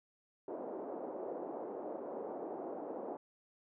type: band-pass noise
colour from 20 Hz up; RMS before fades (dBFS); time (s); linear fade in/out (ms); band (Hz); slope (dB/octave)
pink; -43; 0.48-3.17; 2; 310 to 760; 24
effects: none